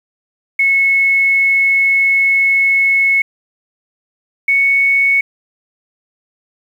sine tone pair in turn, 2193 / 2216 Hz, C#7 / C#7, -19 / -1 cents, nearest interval unison, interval 18 cents, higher second, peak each -9 dBFS, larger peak neither, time 0.59-3.22 / 4.48-5.21 s, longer first, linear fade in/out 5 ms, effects 7-bit

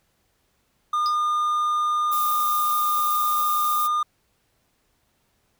triangle tone, 1214 Hz, D#6, 43 cents flat, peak -18 dBFS, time 0.93-4.03 s, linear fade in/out 5 ms
triangle tone with exponential decay, 4962 Hz, D#8, 6 cents flat, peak -23 dBFS, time 1.06-1.17 s, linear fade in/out 0 ms, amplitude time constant 23 ms
violet noise, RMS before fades -30 dBFS, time 2.11-3.88 s, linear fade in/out 20 ms
effects pink hiss -68 dBFS RMS until 5.59 s

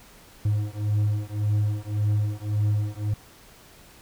triangle beating tone pair, 103.83 / 105.63 Hz, G#2 / G#2, 0 / +30 cents, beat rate 1.8 Hz, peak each -23 dBFS, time 0.45-3.14 s, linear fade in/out 5 ms, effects pink hiss -51 dBFS RMS until 4.01 s

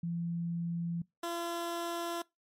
sine / 15% pulse tone pair in turn, 169.9 / 340.9 Hz, F3 / F4, -47 / -42 cents, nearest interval octave, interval 1205 cents, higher second, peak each -32 / -28 dBFS, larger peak second, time 0.03-1.02 / 1.23-2.22 s, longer neither, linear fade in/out 5 ms, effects noise-tail reverb RT60 0.2 s tail -23 dB re dry + MP3 64 kbps

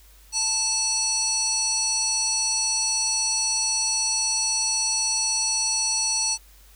harmonic tone with a mistuned harmonic, 880 Hz, A5, in tune, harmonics 1 / 3 / 5 / 7 / 9 / 10, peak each -35 / -35 / -26 / -25 / -31 / -29 dBFS, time 0.32-6.38 s, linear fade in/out 50 ms, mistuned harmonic 7, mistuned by -87 cents, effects added 50 Hz sine -50 dBFS peak until 6.75 s + white hiss -55 dBFS RMS until 6.75 s

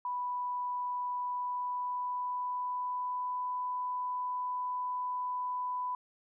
sine tone with pitch glide, 987.8 to 996.4 Hz, B5 to B5, 0 to +15 cents, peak -32 dBFS, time 0.05-5.95 s, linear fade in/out 2 ms, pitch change +15 cents, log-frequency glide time 1.2-3.41 s, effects none

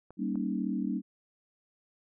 clicks, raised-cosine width 1 ms, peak -35 dBFS, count 2, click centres 0.106 / 0.356 s
sine chord, Eb dominant seventh, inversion first, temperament equal with one note detuned, 194.87 / 233.1 / 277.2 / 311.1 Hz, G3 / Bb3 / Db4 / Eb4, -10 / 0 / 0 / 0 cents, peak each -33 / -34 / -35 / -37 dBFS, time 0.17-1.02 s, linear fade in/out 50 ms
effects none

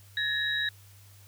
sine tone cluster, 1697 / 1841 / 3834 Hz, G#6 / A#6 / A#7, +37 / -22 / +48 cents, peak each -30 / -34 / -30 dBFS, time 0.17-0.69 s, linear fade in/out 2 ms, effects added 99 Hz sine -52 dBFS peak until 1.27 s + white hiss -58 dBFS RMS until 1.27 s

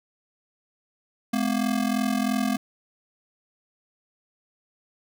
square ring-modulated tone, 233.7 Hz, A#3, 5 cents sharp, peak -20 dBFS, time 1.33-2.57 s, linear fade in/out 5 ms, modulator 21.5 Hz, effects none

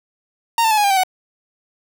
45% pulse tone with pitch steps, 924 / 891.5 / 860.1 / 829.9 / 800.7 / 772.5 / 745.3 Hz, A#5 / A5 / A5 / G#5 / G5 / G5 / F#5, -16 / +22 / -40 / -1 / +37 / -26 / +12 cents, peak -13 dBFS, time 0.58-1.035 s, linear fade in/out 2 ms, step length 65 ms, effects none

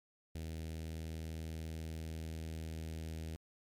sawtooth tone with notch filter, 80.2 Hz, E2, 47 cents flat, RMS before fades -43 dBFS, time 0.35-3.36 s, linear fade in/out 0 ms, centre 1100 Hz, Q 0.67, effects MP3 96 kbps

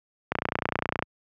click train, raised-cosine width 0.5 ms, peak -9 dBFS, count 22, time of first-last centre 0.32-1.025 s, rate 29.8 Hz, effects high-pass 80 Hz 12 dB/octave

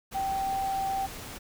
sine tone in noise, 777 Hz, G5, 16 cents flat, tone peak -27 dBFS, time 0.14-1.07 s, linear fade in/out 20 ms, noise pink, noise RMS -41 dBFS, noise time 0.11-1.39 s, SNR +11 dB, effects none

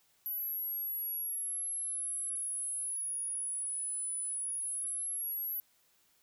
sine linear two-way sweep, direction down then up, 11740 to 9956 to 11740 Hz, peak -34 dBFS, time 0.26-5.6 s, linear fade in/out 0 ms, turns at 4.18 s, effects white hiss -70 dBFS RMS until 6.22 s

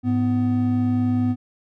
triangle tone pair together, 105 / 249.7 Hz, G#2 / B3, +19 / +19 cents, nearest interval octave + minor third, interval 1500 cents, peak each -21 / -17 dBFS, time 0.03-1.36 s, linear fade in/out 50 ms, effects none

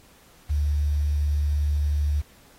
sine tone with quantisation, 73.42 Hz, D2, in tune, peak -20 dBFS, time 0.49-2.22 s, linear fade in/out 20 ms, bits 8, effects pink hiss -55 dBFS RMS until 2.58 s + AAC 48 kbps

